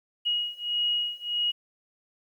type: beating tone pair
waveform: sine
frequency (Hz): 2892 / 2893.6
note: F#7 / F#7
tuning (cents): -40 / -39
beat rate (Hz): 1.6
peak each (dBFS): -29 / -28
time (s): 0.25-1.52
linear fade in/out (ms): 20
effects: 10-bit